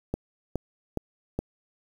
click train, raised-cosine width 2 ms, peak -14 dBFS, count 4, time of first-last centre 0.14-1.39 s, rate 2.4 Hz, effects 8-bit

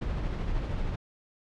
brown noise with tremolo, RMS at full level -29 dBFS, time 0.01-0.96 s, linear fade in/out 10 ms, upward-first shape triangle, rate 13 Hz, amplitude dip 35%, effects low-pass 4000 Hz 12 dB/octave

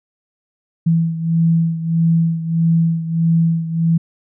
sine beating tone pair, 164.81 / 166.41 Hz, E3 / E3, 0 / +17 cents, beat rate 1.6 Hz, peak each -14 / -19 dBFS, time 0.86-3.98 s, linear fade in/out 10 ms, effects none

